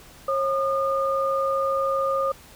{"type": "tone pair together", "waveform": "sine", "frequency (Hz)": [542, 1216.7], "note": ["C#5", "D#6"], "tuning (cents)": [-39, -39], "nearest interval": "octave + major second", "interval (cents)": 1400, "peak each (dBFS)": [-23, -24], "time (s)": [0.28, 2.32], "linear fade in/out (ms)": 5, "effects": ["pink hiss -48 dBFS RMS until 2.55 s"]}